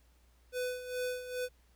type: tone with tremolo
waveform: square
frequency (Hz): 499.6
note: B4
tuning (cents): +20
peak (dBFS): -33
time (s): 0.52-1.49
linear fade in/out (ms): 50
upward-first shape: sine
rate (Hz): 2.4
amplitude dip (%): 70
effects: added 60 Hz sine -63 dBFS peak until 1.75 s + pink hiss -71 dBFS RMS until 1.75 s